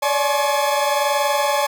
40% pulse tone cluster, 570 / 591 / 849 / 1079 Hz, C#5 / D5 / G#5 / C#6, +48 / +11 / +38 / -47 cents, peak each -21 / -24 / -20 / -24 dBFS, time 0.02-1.67 s, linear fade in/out 10 ms, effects none

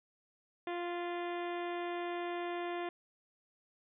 harmonic tone with a mistuned harmonic, 349.2 Hz, F4, in tune, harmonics 1 / 2 / 3 / 4 / 5 / 6 / 7 / 8 / 9 / 10, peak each -38 / -41 / -46 / -52 / -49 / -51 / -53 / -57 / -58 / -57 dBFS, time 0.67-2.89 s, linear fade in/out 2 ms, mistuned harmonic 6, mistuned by -27 cents, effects none

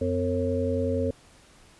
harmonic tone with a mistuned harmonic, 90.7 Hz, F#2, 34 cents flat, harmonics 1 / 3 / 5 / 6, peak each -29 / -29 / -29 / -29 dBFS, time 0.01-1.11 s, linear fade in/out 5 ms, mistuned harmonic 3, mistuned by -110 cents, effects pink hiss -55 dBFS RMS until 1.79 s + resampled to 24000 Hz

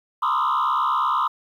sine tone with frequency modulation, 1129 Hz, C#6, 31 cents sharp, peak -16 dBFS, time 0.22-1.28 s, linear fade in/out 10 ms, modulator 68.6 Hz, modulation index 2.5, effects tanh soft clip ceiling -17 dBFS + 9-bit

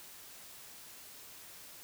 silence, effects white hiss -52 dBFS RMS until 1.83 s

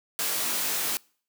white noise with comb filter, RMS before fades -28 dBFS, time 0.19-0.97 s, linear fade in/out 0 ms, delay 20 ms, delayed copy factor +0.7, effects noise-tail reverb RT60 0.5 s tail -26 dB re dry + high-pass 200 Hz 12 dB/octave

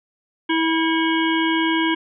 harmonic tone with a mistuned harmonic, 324.6 Hz, E4, 27 cents flat, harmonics 1 / 3 / 5 / 7 / 9 / 10, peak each -19 / -24 / -26 / -27 / -29 / -29 dBFS, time 0.49-1.95 s, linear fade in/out 10 ms, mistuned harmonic 7, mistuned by -37 cents, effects none

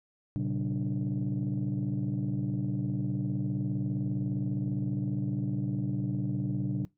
sine tone cluster, 117.2 / 136.9 / 192 / 294.8 Hz, A#2 / C#3 / G3 / D4, +10 / -21 / -36 / +7 cents, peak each -33 / -31 / -33 / -34 dBFS, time 0.36-6.85 s, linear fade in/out 0 ms, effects noise-tail reverb RT60 0.2 s tail -22 dB re dry + tanh soft clip ceiling -23 dBFS

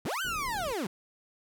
30% pulse linear two-way sweep, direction up then down, 82.41 to 1568 to 161.3 Hz, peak -28 dBFS, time 0.05-0.87 s, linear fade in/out 5 ms, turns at 0.22 s
pink low-pass noise, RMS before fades -44 dBFS, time 0.24-0.73 s, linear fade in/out 10 ms, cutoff 520 Hz, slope 24 dB/octave
effects none

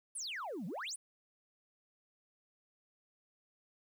sine exponential two-way sweep, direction down then up, 10600 to 158.1 to 10600 Hz, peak -37 dBFS, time 0.15-0.96 s, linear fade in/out 10 ms, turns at 0.66 s, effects tanh soft clip ceiling -37 dBFS + 11-bit

